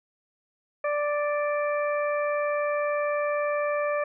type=harmonic tone; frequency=587.3 Hz; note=D5; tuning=in tune; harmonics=1 / 2 / 3 / 4; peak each=-25 / -31 / -35 / -37 dBFS; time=0.84-4.04 s; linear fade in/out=5 ms; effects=none